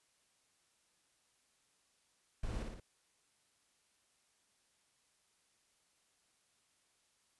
brown noise with echo, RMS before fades -39 dBFS, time 2.43-2.63 s, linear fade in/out 5 ms, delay 57 ms, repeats 3, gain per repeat -3 dB, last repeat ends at 2.801 s, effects white hiss -75 dBFS RMS until 7.39 s + resampled to 24000 Hz

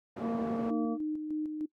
white band-pass noise, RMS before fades -40 dBFS, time 0.16-0.71 s, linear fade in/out 10 ms, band 140 to 520 Hz, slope 12 dB/octave
harmonic tone, 230 Hz, A#3, 23 cents flat, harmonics 1 / 2 / 3 / 5, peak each -31 / -37 / -41 / -45 dBFS, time 0.19-0.98 s, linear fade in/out 50 ms
sine tone with tremolo, 306.8 Hz, D#4, 24 cents flat, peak -30 dBFS, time 0.7-1.66 s, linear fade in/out 10 ms, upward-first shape square, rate 3.3 Hz, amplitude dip 40%
effects noise-tail reverb RT60 0.1 s tail -21 dB re dry

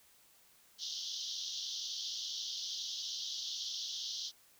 pink band-pass noise, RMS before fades -41 dBFS, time 0.78-4.32 s, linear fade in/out 50 ms, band 3100 to 6200 Hz, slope 96 dB/octave, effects white hiss -65 dBFS RMS until 4.59 s

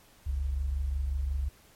sine tone pair together, 43.47 / 69 Hz, F1 / C#2, -7 / -7 cents, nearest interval minor sixth, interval 800 cents, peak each -35 / -28 dBFS, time 0.26-1.49 s, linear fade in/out 10 ms, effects pink hiss -59 dBFS RMS until 1.75 s + MP3 64 kbps

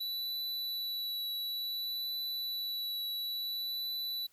square tone with vibrato, 3951 Hz, B7, in tune, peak -35 dBFS, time 0-4.27 s, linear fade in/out 10 ms, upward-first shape triangle, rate 0.57 Hz, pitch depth 12 cents each way, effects white hiss -68 dBFS RMS until 4.32 s

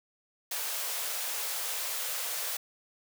white high-pass noise, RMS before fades -34 dBFS, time 0.51-2.57 s, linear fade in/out 5 ms, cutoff 440 Hz, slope 96 dB/octave, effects none

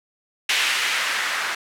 violet noise with low-pass filter sweep, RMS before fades -23 dBFS, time 0.49-1.55 s, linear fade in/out 5 ms, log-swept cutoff 2400 to 1500 Hz, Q 1.5, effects none

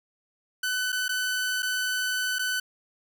sawtooth tone with dropouts, 1504 Hz, F#6, 28 cents sharp, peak -22 dBFS, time 0.63-2.6 s, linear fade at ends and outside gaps 5 ms, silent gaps 0.921-0.926 / 1.082-1.091 / 1.623-1.628 / 2.386-2.392 s, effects none

